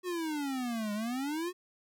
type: exponential two-way sweep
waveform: square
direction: down then up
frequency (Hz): 370 to 204.2 to 370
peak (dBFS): -33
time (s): 0.03-1.53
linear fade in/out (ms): 50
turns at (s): 0.93
effects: none